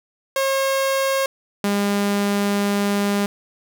sawtooth tone pair in turn, 540 / 202.3 Hz, C#5 / G#3, -45 / -45 cents, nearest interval octave + perfect fourth, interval 1700 cents, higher first, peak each -14 dBFS, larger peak neither, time 0.36-1.26 / 1.64-3.26 s, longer second, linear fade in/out 2 ms, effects none

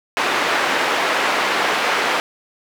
white band-pass noise, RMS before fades -19 dBFS, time 0.17-2.2 s, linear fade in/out 0 ms, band 360 to 2000 Hz, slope 12 dB/octave, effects none

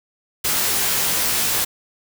white noise with comb filter, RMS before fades -20 dBFS, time 0.44-1.65 s, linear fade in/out 10 ms, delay 18 ms, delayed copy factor +0.65, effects none

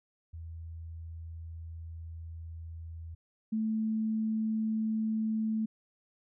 sine tone pair in turn, 82.2 / 219.4 Hz, E2 / A3, -4 / -5 cents, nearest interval octave + perfect fourth, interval 1699 cents, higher second, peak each -40 / -28 dBFS, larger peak second, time 0.33-3.15 / 3.52-5.66 s, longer first, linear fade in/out 10 ms, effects none

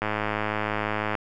click train, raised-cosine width 0.5 ms, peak -11 dBFS, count 121, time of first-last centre 0.02-1.152 s, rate 106 Hz, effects none

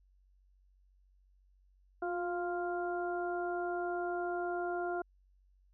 harmonic tone with a mistuned harmonic, 349.2 Hz, F4, in tune, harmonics 1 / 2 / 3 / 4, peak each -36 / -37 / -49 / -42 dBFS, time 2.02-5.02 s, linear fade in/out 5 ms, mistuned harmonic 1, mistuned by +29 cents, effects added 47 Hz sine -64 dBFS peak until 5.73 s

